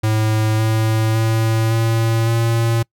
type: tone with pitch steps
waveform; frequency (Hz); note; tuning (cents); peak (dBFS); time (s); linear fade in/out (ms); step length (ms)
square; 109 / 110.52 / 112.06 / 113.63 / 115.21; A2 / A2 / A2 / A#2 / A#2; -16 / +8 / +32 / -44 / -20; -15; 0.03-2.83; 10; 560
effects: noise-tail reverb RT60 0.1 s tail -26 dB re dry